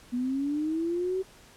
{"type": "linear sweep", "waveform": "sine", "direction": "up", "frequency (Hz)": [240.1, 383.2], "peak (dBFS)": -26, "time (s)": [0.12, 1.23], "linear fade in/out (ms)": 20, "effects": ["pink hiss -54 dBFS RMS until 1.56 s", "low-pass 11000 Hz 12 dB/octave"]}